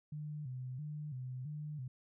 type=tone with vibrato; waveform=sine; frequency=138.59 Hz; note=C#3; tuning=in tune; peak=-40 dBFS; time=0.12-1.88 s; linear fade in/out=5 ms; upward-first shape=square; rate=1.5 Hz; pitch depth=140 cents each way; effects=none